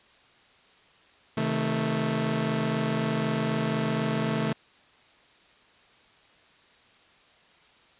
sawtooth chord, A diminished, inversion first, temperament just, 132 / 158.4 / 220 Hz, C3 / Eb3 / A3, +16 / +31 / 0 cents, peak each -28 / -26 / -24 dBFS, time 1.37-4.53 s, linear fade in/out 5 ms, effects white hiss -58 dBFS RMS until 7.99 s + resampled to 8000 Hz

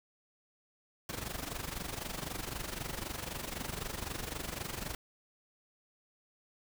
pink noise with amplitude modulation, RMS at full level -37 dBFS, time 1.09-4.95 s, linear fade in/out 2 ms, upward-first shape sine, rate 23.9 Hz, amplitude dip 75%, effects none

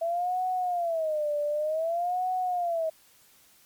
sine tone with vibrato, 659.3 Hz, E5, in tune, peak -25 dBFS, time 0.01-2.9 s, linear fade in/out 10 ms, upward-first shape sine, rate 0.54 Hz, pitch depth 200 cents each way, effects white hiss -59 dBFS RMS until 3.65 s + MP3 96 kbps

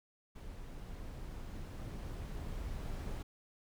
brown noise with level ramp, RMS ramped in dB -47 to -40 dBFS, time 0.35-3.23 s, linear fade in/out 10 ms, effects none

